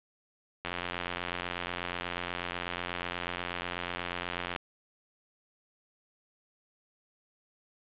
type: click train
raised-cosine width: 0.3 ms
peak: -17 dBFS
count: 346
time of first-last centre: 0.65-4.562 s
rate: 88.2 Hz
effects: resampled to 8000 Hz + 8-bit